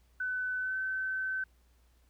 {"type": "tone with pitch glide", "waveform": "sine", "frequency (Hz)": [1506, 1531.4], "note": ["F#6", "G6"], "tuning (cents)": [30, -41], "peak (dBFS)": -31, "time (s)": [0.2, 1.44], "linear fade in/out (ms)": 5, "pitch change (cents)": 29, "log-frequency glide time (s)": [0.59, 0.77], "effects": ["added 60 Hz sine -63 dBFS peak until 2.09 s", "pink hiss -72 dBFS RMS until 2.09 s"]}